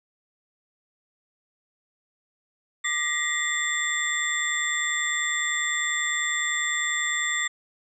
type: tone cluster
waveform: sine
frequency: 1198 / 1917 / 2067 / 3530 / 7510 Hz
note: D6 / A#6 / C7 / A7 / A#8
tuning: +34 / +48 / -22 / +5 / +12 cents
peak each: -35 / -27 / -31 / -31 / -30 dBFS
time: 2.84-7.48 s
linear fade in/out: 10 ms
effects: none